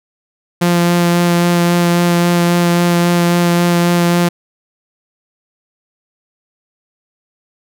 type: tone with vibrato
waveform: sawtooth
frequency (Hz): 173.4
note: F3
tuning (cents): -12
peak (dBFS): -6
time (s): 0.61-4.29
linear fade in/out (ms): 10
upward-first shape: sine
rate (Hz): 3.7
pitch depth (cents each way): 11
effects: none